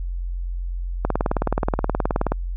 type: click train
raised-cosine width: 1 ms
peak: -6 dBFS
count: 25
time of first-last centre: 1.05-2.32 s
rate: 18.9 Hz
effects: added 44 Hz sine -24 dBFS peak until 2.56 s

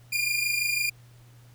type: tone pair together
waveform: sawtooth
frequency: 2398 / 2424 Hz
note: D7 / D#7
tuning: +36 / -46 cents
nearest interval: unison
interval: 18 cents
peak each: -24 dBFS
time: 0.12-0.9 s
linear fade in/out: 10 ms
effects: added 120 Hz sine -50 dBFS peak until 1.54 s + pink hiss -60 dBFS RMS until 1.54 s

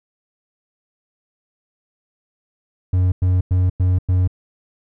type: tone bursts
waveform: triangle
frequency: 91.4 Hz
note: F#2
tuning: 21 cents flat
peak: -11 dBFS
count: 5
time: 2.93-4.276 s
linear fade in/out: 5 ms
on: 190 ms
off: 99 ms
effects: none

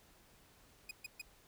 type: tone bursts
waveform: sawtooth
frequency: 2489 Hz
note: D#7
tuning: in tune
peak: -39 dBFS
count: 3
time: 0.89-1.216 s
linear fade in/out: 5 ms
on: 22 ms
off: 130 ms
effects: pink hiss -65 dBFS RMS until 1.47 s

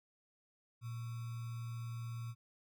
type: tone with sample-and-hold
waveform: sine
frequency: 116.54 Hz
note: A#2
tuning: in tune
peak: -40 dBFS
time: 0.81-2.35 s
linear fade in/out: 50 ms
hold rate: 1225 Hz
effects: none

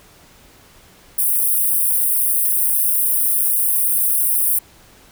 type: high-pass noise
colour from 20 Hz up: white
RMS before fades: -17 dBFS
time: 1.18-4.59 s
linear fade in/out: 5 ms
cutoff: 8900 Hz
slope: 96 dB/octave
effects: pink hiss -48 dBFS RMS until 5.11 s

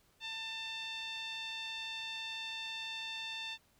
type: tone with low-pass filter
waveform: 5% pulse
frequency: 894 Hz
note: A5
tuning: 27 cents sharp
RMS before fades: -42 dBFS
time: 0.2-3.58 s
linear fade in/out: 50 ms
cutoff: 3300 Hz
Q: 4
effects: pink hiss -70 dBFS RMS until 3.79 s

